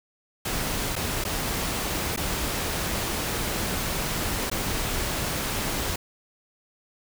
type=noise with dropouts; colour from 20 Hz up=pink; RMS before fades=-28 dBFS; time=0.45-5.96 s; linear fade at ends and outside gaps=5 ms; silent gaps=0.956-0.962 / 1.241-1.249 / 2.163-2.173 / 4.5-4.514 s; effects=none